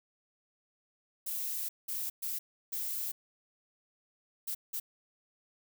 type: noise bursts at uneven times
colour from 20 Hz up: violet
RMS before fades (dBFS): -36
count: 6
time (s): 1.26-1.69 / 1.88-2.1 / 2.22-2.39 / 2.72-3.12 / 4.47-4.55 / 4.73-4.8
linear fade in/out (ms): 10
effects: none